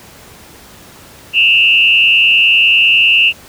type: tone with frequency modulation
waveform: sine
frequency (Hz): 2740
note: F7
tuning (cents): -34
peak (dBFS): -6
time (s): 1.33-3.33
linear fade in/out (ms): 50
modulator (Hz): 110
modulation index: 1.3
effects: pink hiss -38 dBFS RMS until 3.48 s + high-pass 60 Hz 12 dB/octave